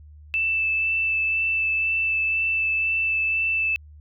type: tone with vibrato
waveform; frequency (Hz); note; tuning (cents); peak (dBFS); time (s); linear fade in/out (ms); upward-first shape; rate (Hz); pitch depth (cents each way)
sine; 2643; E7; +4; -20; 0.34-3.76; 0; sine; 2; 10
effects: added 75 Hz sine -43 dBFS peak until 4 s